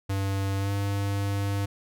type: tone with pitch glide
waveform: square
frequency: 97.8 to 99.97 Hz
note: G2 to G2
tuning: -4 to +34 cents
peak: -26 dBFS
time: 0.09-1.66 s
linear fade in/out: 10 ms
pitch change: +38 cents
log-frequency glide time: 0.58-0.71 s
effects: none